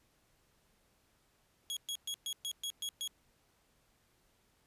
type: tone bursts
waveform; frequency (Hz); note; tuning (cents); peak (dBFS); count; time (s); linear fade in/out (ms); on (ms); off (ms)
sawtooth; 3322; G#7; 0; -33; 8; 1.7-3.076; 0; 67; 120
effects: pink hiss -72 dBFS RMS until 4.66 s + resampled to 32000 Hz